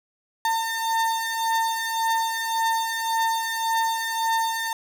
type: beating tone pair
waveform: 35% pulse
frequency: 903 / 904.8 Hz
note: A5 / A5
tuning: +45 / +48 cents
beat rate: 1.8 Hz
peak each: -26 / -22 dBFS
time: 0.45-4.73 s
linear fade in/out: 2 ms
effects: none